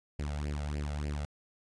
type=tone with flanger; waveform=sawtooth; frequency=73.42 Hz; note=D2; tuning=in tune; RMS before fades=-35 dBFS; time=0.19-1.25 s; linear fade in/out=0 ms; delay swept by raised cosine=0.4 to 1.5 ms; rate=3.4 Hz; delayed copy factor=+0.8; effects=resampled to 22050 Hz